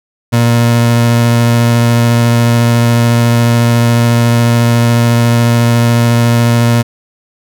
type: tone with vibrato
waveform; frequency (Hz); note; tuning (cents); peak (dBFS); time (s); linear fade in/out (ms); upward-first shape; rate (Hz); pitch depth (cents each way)
30% pulse; 117.9; A#2; +20; -4; 0.32-6.83; 20; sine; 14; 9
effects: none